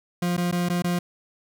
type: tone with dropouts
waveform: 40% pulse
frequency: 175.8 Hz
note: F3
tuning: 12 cents sharp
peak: -21 dBFS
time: 0.22-0.99 s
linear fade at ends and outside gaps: 5 ms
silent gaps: 0.368-0.377 / 0.514-0.524 / 0.688-0.698 / 0.822-0.842 s
effects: none